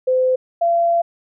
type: tone pair in turn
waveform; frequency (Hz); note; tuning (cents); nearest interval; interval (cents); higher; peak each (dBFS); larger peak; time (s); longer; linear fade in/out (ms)
sine; 513 / 681.9; C5 / F5; -34 / -42; perfect fourth; 492; second; -13; neither; 0.07-0.36 / 0.61-1.02; second; 10
effects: none